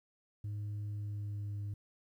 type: tone with pitch glide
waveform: sine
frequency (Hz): 103.8 to 102.08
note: G#2 to G#2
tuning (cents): 0 to -29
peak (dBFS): -34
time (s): 0.44-1.74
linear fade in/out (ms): 5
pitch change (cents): -29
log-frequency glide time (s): 0.86-1.62
effects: tanh soft clip ceiling -36 dBFS + 12-bit